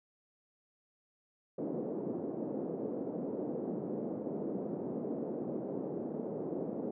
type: band-pass noise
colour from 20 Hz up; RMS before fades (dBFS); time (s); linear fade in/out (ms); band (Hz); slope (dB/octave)
white; -38; 1.58-6.91; 5; 180 to 480; 24
effects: none